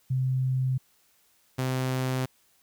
sine / sawtooth tone pair in turn, 130 / 129.53 Hz, C3 / C3, -11 / -17 cents, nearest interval unison, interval 6 cents, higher first, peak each -23 / -22 dBFS, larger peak second, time 0.1-0.78 / 1.58-2.26 s, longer neither, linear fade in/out 10 ms, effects white hiss -65 dBFS RMS until 2.62 s

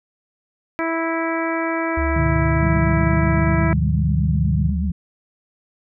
harmonic tone, 328.4 Hz, E4, 6 cents flat, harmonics 1 / 2 / 3 / 4 / 5 / 6 / 7, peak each -23 / -26 / -28 / -29 / -30 / -31 / -31 dBFS, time 0.79-3.73 s, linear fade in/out 0 ms
sine tone with pitch glide, 71.3 to 74.37 Hz, C#2 to D2, +49 to +22 cents, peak -20 dBFS, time 1.97-4.91 s, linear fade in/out 5 ms, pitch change +73 cents, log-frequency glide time 2.85-3.58 s
sine chord, G# minor, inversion none, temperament equal with one note detuned, 103.83 / 123.47 / 153.07 Hz, G#2 / B2 / D#3, 0 / 0 / -28 cents, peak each -26 / -25 / -20 dBFS, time 2.16-4.7 s, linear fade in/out 5 ms
sine tone with vibrato, 186.1 Hz, F#3, 10 cents sharp, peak -22 dBFS, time 2.62-4.92 s, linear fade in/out 5 ms, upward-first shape triangle, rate 8.2 Hz, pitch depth 190 cents each way
effects none

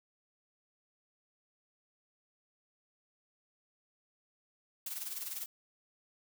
blue noise with tremolo, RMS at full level -38 dBFS, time 4.86-5.46 s, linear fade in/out 5 ms, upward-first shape sine, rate 20 Hz, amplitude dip 65%, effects none

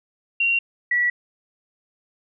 sine tone pair in turn, 2754 / 1943.2 Hz, F7 / B6, -25 / -29 cents, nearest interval tritone, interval 604 cents, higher first, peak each -17 dBFS, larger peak neither, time 0.4-0.59 / 0.91-1.1 s, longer neither, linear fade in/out 5 ms, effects none

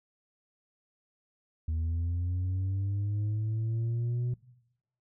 sine linear sweep, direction up, 79 to 123.47 Hz, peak -25 dBFS, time 1.68-4.34 s, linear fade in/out 5 ms, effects noise-tail reverb RT60 0.9 s tail -22 dB re dry + tanh soft clip ceiling -27 dBFS

